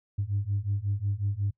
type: beating tone pair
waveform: sine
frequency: 98 / 103.5 Hz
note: G2 / G#2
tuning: 0 / -5 cents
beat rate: 5.5 Hz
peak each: -29 / -28 dBFS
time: 0.18-1.51 s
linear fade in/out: 10 ms
effects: noise-tail reverb RT60 0.1 s tail -24 dB re dry + tanh soft clip ceiling -20 dBFS